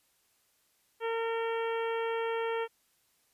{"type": "harmonic tone", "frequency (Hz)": 456.5, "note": "A#4", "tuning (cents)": -36, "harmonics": [1, 2, 3, 4, 5, 6, 7], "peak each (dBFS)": [-31, -37, -41, -43, -45, -47, -48], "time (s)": [1, 2.68], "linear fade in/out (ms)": 50, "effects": ["white hiss -71 dBFS RMS until 3.33 s", "resampled to 32000 Hz"]}